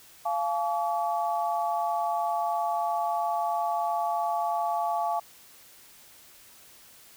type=tone cluster; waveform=sine; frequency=692 / 855 / 1139 Hz; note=F5 / A5 / C#6; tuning=-16 / -50 / +47 cents; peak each=-28 / -29 / -33 dBFS; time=0.25-5.2 s; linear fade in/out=10 ms; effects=white hiss -53 dBFS RMS until 7.16 s